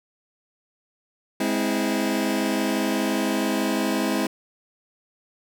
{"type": "chord", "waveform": "sawtooth", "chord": "Ab augmented", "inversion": "none", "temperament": "just", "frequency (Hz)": [207.7, 259.6, 324.5], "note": ["Ab3", "C4", "E4"], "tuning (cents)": [0, -13, -27], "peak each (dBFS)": -22, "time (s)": [1.4, 4.27], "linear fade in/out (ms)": 5, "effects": []}